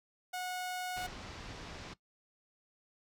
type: tone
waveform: sawtooth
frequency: 730 Hz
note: F#5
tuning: 24 cents flat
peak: -33 dBFS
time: 0.33-1.07 s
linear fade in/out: 10 ms
type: low-pass noise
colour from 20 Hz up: pink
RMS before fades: -47 dBFS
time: 0.96-1.94 s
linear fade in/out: 10 ms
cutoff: 5800 Hz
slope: 24 dB/octave
effects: noise-tail reverb RT60 0.1 s tail -17 dB re dry